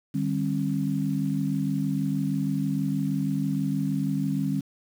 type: tone cluster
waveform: sine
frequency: 151.6 / 197.9 / 269.1 Hz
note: D#3 / G3 / C4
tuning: -45 / +17 / +49 cents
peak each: -28 dBFS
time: 0.14-4.61 s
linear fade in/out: 10 ms
effects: 8-bit